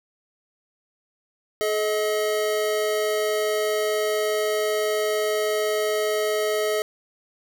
square tone pair together, 427.7 / 632 Hz, A4 / D#5, -49 / +27 cents, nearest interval perfect fifth, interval 676 cents, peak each -24 / -26 dBFS, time 1.61-6.82 s, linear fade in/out 0 ms, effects none

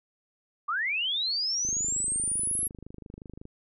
sine linear sweep, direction up, 1123 to 11310 Hz, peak -26 dBFS, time 0.68-2.68 s, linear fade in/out 10 ms
click train, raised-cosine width 3 ms, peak -30 dBFS, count 47, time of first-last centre 1.65-3.454 s, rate 25.5 Hz
effects none

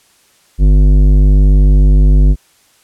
triangle tone with tanh clipping, 49.63 Hz, G1, 22 cents sharp, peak -6 dBFS, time 0.58-2.36 s, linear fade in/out 50 ms, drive 17 dB, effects white hiss -51 dBFS RMS until 2.83 s + low-pass 11000 Hz 12 dB/octave

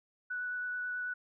sine tone with vibrato, 1480 Hz, F#6, in tune, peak -34 dBFS, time 0.3-1.14 s, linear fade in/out 10 ms, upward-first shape sine, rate 9.2 Hz, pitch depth 9 cents each way, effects none

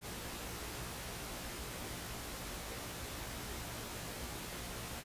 pink noise with comb filter, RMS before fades -44 dBFS, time 0.01-5.04 s, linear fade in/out 50 ms, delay 17 ms, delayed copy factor +0.65, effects resampled to 32000 Hz

